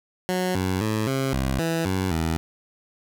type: tone with pitch steps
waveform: 15% pulse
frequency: 183.2 / 93.2 / 108.7 / 134.4 / 66.2 / 164.8 / 94.1 / 81.1 Hz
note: F#3 / F#2 / A2 / C3 / C2 / E3 / F#2 / E2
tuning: -17 / +13 / -21 / +47 / +21 / 0 / +30 / -28 cents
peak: -16 dBFS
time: 0.29-2.37 s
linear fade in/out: 0 ms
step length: 260 ms
effects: none